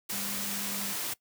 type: tone in noise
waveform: sine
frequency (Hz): 200.3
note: G3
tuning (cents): +38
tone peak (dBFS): -41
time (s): 0.12-0.93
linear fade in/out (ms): 10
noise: white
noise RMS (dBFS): -34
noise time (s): 0.09-1.14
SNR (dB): -10
effects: noise-tail reverb RT60 0.1 s tail -20 dB re dry + high-pass 100 Hz 12 dB/octave